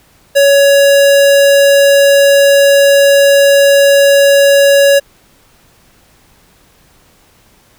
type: tone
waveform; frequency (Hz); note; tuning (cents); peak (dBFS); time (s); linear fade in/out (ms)
square; 560; C#5; +18; -5; 0.35-5; 20
effects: pink hiss -48 dBFS RMS until 7.78 s